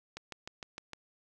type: click train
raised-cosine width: 0.2 ms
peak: -24 dBFS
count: 6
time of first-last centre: 0.17-0.933 s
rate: 6.55 Hz
effects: none